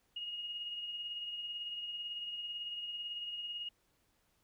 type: tone with tremolo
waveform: sine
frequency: 2869 Hz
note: F7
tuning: 46 cents sharp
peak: -37 dBFS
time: 0.16-3.69 s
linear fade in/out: 5 ms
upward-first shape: triangle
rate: 18 Hz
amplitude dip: 45%
effects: pink hiss -75 dBFS RMS until 4.43 s